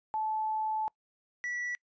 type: tone pair in turn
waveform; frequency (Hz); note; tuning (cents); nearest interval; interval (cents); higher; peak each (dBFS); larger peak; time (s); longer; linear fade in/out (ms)
sine / triangle; 869 / 1950.8; A5 / B6; -22 / -22; octave + major second; 1400; second; -29 / -31; first; 0.14-0.88 / 1.44-1.75; first; 0
effects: noise-tail reverb RT60 0.1 s tail -25 dB re dry + resampled to 16000 Hz